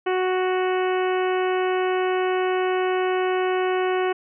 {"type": "harmonic tone", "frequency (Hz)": 370, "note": "F#4", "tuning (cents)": 0, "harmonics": [1, 2, 3, 4, 5, 6, 7, 8], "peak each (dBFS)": [-21, -27, -31, -33, -35, -37, -38, -39], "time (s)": [0.06, 4.13], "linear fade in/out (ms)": 10, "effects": []}